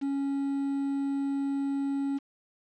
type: tone with quantisation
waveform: triangle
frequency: 277.2 Hz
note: C#4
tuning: in tune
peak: -25 dBFS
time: 0.01-2.19 s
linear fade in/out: 20 ms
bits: 8
effects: low-pass 4000 Hz 12 dB/octave